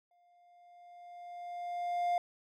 triangle tone with exponential growth, 703 Hz, F5, 11 cents sharp, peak -25 dBFS, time 0.11-2.18 s, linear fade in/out 2 ms, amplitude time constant 450 ms, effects none

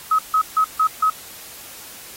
sine tone bursts, 1275 Hz, D#6, 42 cents sharp, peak -13 dBFS, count 5, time 0.11-1.1 s, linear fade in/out 5 ms, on 78 ms, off 150 ms, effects white hiss -39 dBFS RMS until 2.16 s + AAC 48 kbps

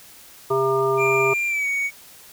harmonic tone, 133.4 Hz, C3, 34 cents sharp, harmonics 1 / 3 / 5 / 7 / 9, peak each -31 / -19 / -28 / -28 / -24 dBFS, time 0.5-1.34 s, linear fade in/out 10 ms
triangle tone with pitch glide, 2384 to 2237 Hz, D7 to C#7, +25 to +15 cents, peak -19 dBFS, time 0.97-1.91 s, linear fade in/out 50 ms, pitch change -110 cents, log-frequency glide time 1.47-1.67 s
effects white hiss -46 dBFS RMS until 2.32 s

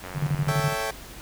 click train, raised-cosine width 0.5 ms, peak -22 dBFS, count 42, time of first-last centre 0.04-0.489 s, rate 91.3 Hz
sine tone with tremolo, 146 Hz, D3, 10 cents flat, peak -20 dBFS, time 0.14-0.75 s, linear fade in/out 50 ms, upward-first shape square, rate 12 Hz, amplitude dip 75%
20% pulse chord, A dominant seventh, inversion none, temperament equal, 440 / 554.4 / 659.3 / 784 Hz, A4 / C#5 / E5 / G5, 0 / 0 / 0 / 0 cents, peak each -27 dBFS, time 0.48-0.91 s, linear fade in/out 5 ms
effects added 50 Hz sine -46 dBFS peak until 1.21 s + pink hiss -43 dBFS RMS until 1.21 s

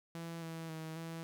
sawtooth tone with pitch steps, 166.7 / 163.6 / 159.6 / 164.5 Hz, E3 / E3 / D#3 / E3, +20 / -13 / +44 / -3 cents, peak -38 dBFS, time 0.15-1.23 s, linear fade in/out 0 ms, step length 270 ms, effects none

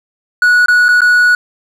triangle tone with dropouts, 1465 Hz, F#6, 18 cents flat, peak -4 dBFS, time 0.42-1.35 s, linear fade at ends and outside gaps 2 ms, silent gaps 0.66-0.683 / 0.884-0.888 / 1.007-1.017 s, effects none

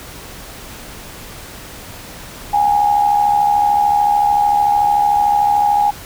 sine tone with amplitude modulation, 824 Hz, G#5, 14 cents flat, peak -8 dBFS, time 2.53-5.91 s, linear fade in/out 10 ms, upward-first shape sine, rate 73.5 Hz, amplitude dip 55%, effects pink hiss -34 dBFS RMS until 6.05 s

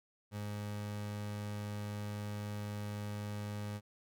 30% pulse tone, 103.83 Hz, G#2, in tune, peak -36 dBFS, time 0.31-3.81 s, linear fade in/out 50 ms, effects none

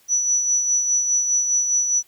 sine tone with tremolo, 5920 Hz, F#8, in tune, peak -15 dBFS, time 0.08-2.03 s, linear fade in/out 50 ms, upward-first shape sine, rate 4.9 Hz, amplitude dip 45%, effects white hiss -57 dBFS RMS until 2.07 s

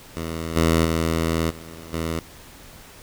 10% pulse tone with level steps, 81.8 Hz, E2, 13 cents flat, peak -19 / -8 / -12 / -30 / -16 dBFS, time 0.17-2.19 s, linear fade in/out 0 ms, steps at 0.56 / 0.85 / 1.5 / 1.93 s, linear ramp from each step 5 ms, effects pink hiss -45 dBFS RMS until 3.02 s

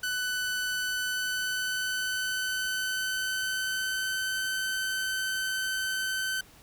sawtooth tone with pitch glide, 1497 to 1531.1 Hz, F#6 to G6, +20 to -41 cents, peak -25 dBFS, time 0.03-6.41 s, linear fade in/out 5 ms, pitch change +39 cents, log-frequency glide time 0.73-4.39 s, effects pink hiss -55 dBFS RMS until 6.62 s

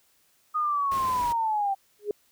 sine linear sweep, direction down, 1244.5 to 772 Hz, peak -23 dBFS, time 0.54-1.75 s, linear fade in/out 20 ms
pink noise, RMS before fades -39 dBFS, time 0.91-1.33 s, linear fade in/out 10 ms
sine tone with exponential growth, 414.8 Hz, G#4, 2 cents flat, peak -20 dBFS, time 1.99-2.11 s, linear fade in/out 2 ms, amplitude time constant 24 ms
effects white hiss -65 dBFS RMS until 2.31 s

